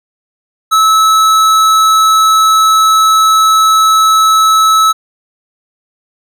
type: tone with tanh clipping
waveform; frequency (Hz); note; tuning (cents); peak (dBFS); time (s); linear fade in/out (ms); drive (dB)
sine; 1300; E6; -24; -7; 0.71-4.93; 20; 18
effects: none